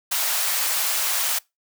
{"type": "high-pass noise", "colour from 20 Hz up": "white", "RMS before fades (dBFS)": -23, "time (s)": [0.11, 1.39], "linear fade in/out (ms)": 10, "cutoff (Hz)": 610, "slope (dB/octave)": 24, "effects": ["noise-tail reverb RT60 0.2 s tail -23 dB re dry"]}